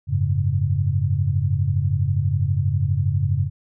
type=chord; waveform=sine; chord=F# suspended second; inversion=none; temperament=equal with one note detuned; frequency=91.54 / 103.83 / 138.59 Hz; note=F#2 / G#2 / C#3; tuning=-18 / 0 / 0 cents; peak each=-22 dBFS; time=0.07-3.5 s; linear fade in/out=50 ms; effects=none